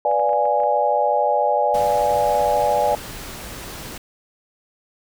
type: chord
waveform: sine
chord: B diminished seventh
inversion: none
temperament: equal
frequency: 493.9 / 587.3 / 698.5 / 830.6 Hz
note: B4 / D5 / F5 / Ab5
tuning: 0 / 0 / 0 / 0 cents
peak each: -24 / -20 / -24 / -19 dBFS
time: 0.05-2.95 s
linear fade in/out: 2 ms
type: clicks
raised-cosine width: 0.5 ms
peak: -27 dBFS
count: 7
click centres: 0.114 / 0.196 / 0.293 / 0.332 / 0.455 / 0.602 / 0.635 s
type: noise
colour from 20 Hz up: pink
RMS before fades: -34 dBFS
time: 1.74-3.98 s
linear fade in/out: 5 ms
effects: none